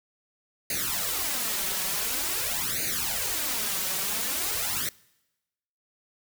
white noise with flanger, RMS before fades -29 dBFS, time 0.7-4.89 s, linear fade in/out 2 ms, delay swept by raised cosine 0.45 to 5.35 ms, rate 0.47 Hz, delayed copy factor +0.9, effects noise-tail reverb RT60 1.0 s tail -24 dB re dry

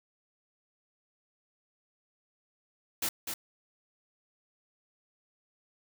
white noise with echo, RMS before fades -31 dBFS, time 3.02-3.09 s, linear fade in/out 5 ms, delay 250 ms, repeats 1, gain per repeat -5 dB, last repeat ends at 3.34 s, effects none

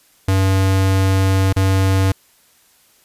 square tone with dropouts, 95.8 Hz, G2, 39 cents flat, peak -13 dBFS, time 0.28-2.12 s, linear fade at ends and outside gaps 5 ms, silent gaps 1.528-1.563 s, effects white hiss -54 dBFS RMS until 3.04 s + resampled to 32000 Hz

